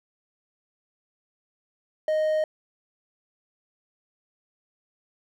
triangle tone, 621 Hz, D#5, 3 cents flat, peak -19 dBFS, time 2.08-2.44 s, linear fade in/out 2 ms, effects none

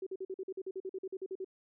sine tone bursts, 379.2 Hz, F#4, 43 cents sharp, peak -36 dBFS, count 16, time 0.02-1.446 s, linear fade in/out 5 ms, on 46 ms, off 46 ms, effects none

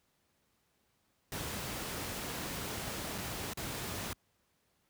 pink noise with dropouts, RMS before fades -39 dBFS, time 1.32-4.13 s, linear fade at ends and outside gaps 1 ms, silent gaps 3.18-3.183 / 3.534-3.573 s, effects pink hiss -75 dBFS RMS until 4.89 s + high-pass 60 Hz 12 dB/octave

